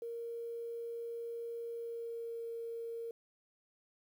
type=tone with pitch glide; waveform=sine; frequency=466.2 to 462.2 Hz; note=A#4 to A#4; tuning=0 to -15 cents; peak=-39 dBFS; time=0.02-3.11 s; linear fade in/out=2 ms; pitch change=-15 cents; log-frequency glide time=1.69-2.49 s; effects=11-bit